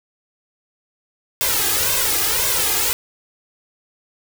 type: noise with flanger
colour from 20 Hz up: white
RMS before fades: -19 dBFS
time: 1.41-2.93 s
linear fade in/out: 0 ms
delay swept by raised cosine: 1.9 to 2.46 ms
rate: 1.9 Hz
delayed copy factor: +0.8
effects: none